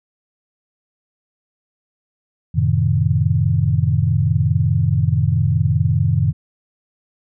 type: chord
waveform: sine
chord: F# diminished seventh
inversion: none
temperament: equal with one note detuned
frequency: 90.75 / 110 / 130.81 / 155.56 Hz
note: F#2 / A2 / C3 / Eb3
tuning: -33 / 0 / 0 / 0 cents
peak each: -19 dBFS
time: 2.54-6.33 s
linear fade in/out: 20 ms
effects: none